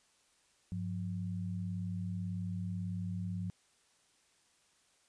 sine tone pair together, 100.01 / 178.2 Hz, G2 / F3, +35 / +35 cents, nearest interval minor seventh, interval 1000 cents, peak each -38 / -38 dBFS, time 0.72-3.5 s, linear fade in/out 0 ms, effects white hiss -70 dBFS RMS until 5.08 s + resampled to 22050 Hz

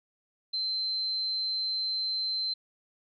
sine tone, 4100 Hz, C8, 36 cents flat, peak -28 dBFS, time 0.53-2.54 s, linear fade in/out 10 ms, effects none

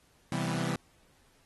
sawtooth chord, C major seventh, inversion none, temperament equal, 130.81 / 164.81 / 196 / 246.9 Hz, C3 / E3 / G3 / B3, 0 / 0 / 0 / 0 cents, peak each -31 / -29 / -32 / -34 dBFS, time 0.32-0.76 s, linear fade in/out 2 ms, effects pink hiss -66 dBFS RMS until 1.45 s + AAC 32 kbps

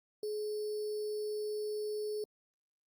sine tone with sample-and-hold, 422.4 Hz, G#4, 29 cents sharp, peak -34 dBFS, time 0.23-2.24 s, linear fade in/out 2 ms, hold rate 4900 Hz, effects Opus 48 kbps

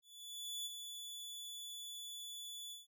sawtooth tone with ADSR envelope, 3452 Hz, A7, 34 cents flat, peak -37 dBFS, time 0.02-2.87 s, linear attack 640 ms, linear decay 22 ms, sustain -6 dB, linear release 160 ms, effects none

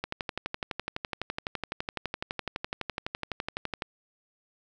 click train, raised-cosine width 0.3 ms, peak -15 dBFS, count 46, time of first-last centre 0.04-3.822 s, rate 11.9 Hz, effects none

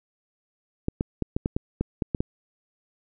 clicks, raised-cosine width 3 ms, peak -11 dBFS, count 10, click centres 0.884 / 1.009 / 1.223 / 1.365 / 1.459 / 1.565 / 1.81 / 2.022 / 2.148 / 2.205 s, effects none

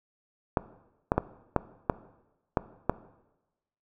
clicks, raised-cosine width 1 ms, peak -8 dBFS, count 7, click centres 0.572 / 1.119 / 1.18 / 1.563 / 1.898 / 2.572 / 2.896 s, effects noise-tail reverb RT60 1.0 s tail -17 dB re dry

